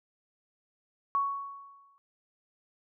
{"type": "tone with exponential decay", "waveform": "sine", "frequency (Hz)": 1114, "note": "C#6", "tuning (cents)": 8, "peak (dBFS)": -23, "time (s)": [1.15, 1.98], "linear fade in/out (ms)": 0, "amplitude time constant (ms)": 180, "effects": []}